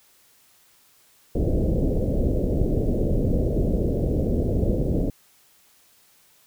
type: low-pass noise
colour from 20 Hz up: pink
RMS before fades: -22 dBFS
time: 1.35-5.1 s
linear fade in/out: 5 ms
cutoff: 580 Hz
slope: 48 dB/octave
effects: white hiss -58 dBFS RMS until 6.46 s